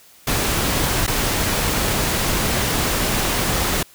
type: noise with dropouts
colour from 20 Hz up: pink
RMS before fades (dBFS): -20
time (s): 0.27-3.83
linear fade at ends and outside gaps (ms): 5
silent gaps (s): 1.067-1.076
effects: white hiss -49 dBFS RMS until 3.94 s